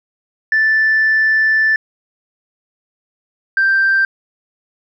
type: tone pair in turn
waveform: sine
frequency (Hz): 1760 / 1571.2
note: A6 / G6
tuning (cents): 0 / +4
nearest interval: major second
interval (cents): 196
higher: first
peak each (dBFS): -9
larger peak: neither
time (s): 0.52-1.76 / 3.57-4.05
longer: first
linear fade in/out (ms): 2
effects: tanh soft clip ceiling -7 dBFS